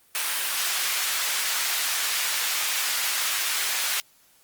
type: high-pass noise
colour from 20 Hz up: pink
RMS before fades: -26 dBFS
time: 0.15-4 s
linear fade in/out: 0 ms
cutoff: 1600 Hz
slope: 12 dB/octave
effects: white hiss -59 dBFS RMS until 4.43 s + Opus 32 kbps